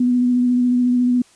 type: tone with vibrato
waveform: sine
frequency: 246.9 Hz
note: B3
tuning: in tune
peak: -13 dBFS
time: 0-1.22 s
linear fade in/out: 5 ms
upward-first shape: sine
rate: 14 Hz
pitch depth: 18 cents each way
effects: white hiss -52 dBFS RMS until 1.35 s + resampled to 22050 Hz